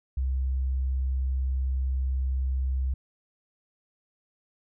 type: tone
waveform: sine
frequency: 65.41 Hz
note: C2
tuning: in tune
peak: -24 dBFS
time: 0.17-2.94 s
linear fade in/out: 5 ms
effects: none